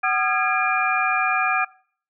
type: tone cluster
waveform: sine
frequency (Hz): 751 / 1223 / 1363 / 1651 / 2401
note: F#5 / D#6 / F6 / G#6 / D7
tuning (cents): +26 / -30 / -43 / -11 / +38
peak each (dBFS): -24 / -24 / -27 / -25 / -24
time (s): 0.03-1.65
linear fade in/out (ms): 10
effects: noise-tail reverb RT60 0.5 s tail -22 dB re dry